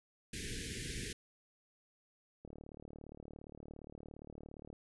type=band-stop noise; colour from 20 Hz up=pink; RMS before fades=-42 dBFS; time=0.33-1.13 s; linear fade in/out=5 ms; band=470 to 1600 Hz; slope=96 dB/octave
type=click train; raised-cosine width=2 ms; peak=-37 dBFS; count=86; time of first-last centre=2.45-4.729 s; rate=37.3 Hz
effects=resampled to 24000 Hz